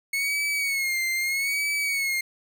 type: tone with vibrato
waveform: 40% pulse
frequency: 2190 Hz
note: C#7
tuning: 22 cents flat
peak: -23 dBFS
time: 0.13-2.21 s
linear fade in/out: 5 ms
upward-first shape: sine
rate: 0.79 Hz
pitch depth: 81 cents each way
effects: none